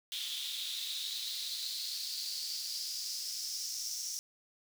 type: noise with high-pass filter sweep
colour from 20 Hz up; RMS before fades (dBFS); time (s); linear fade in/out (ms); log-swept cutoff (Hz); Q
pink; -39; 0.12-4.19; 0; 3400 to 5800; 5.9
effects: none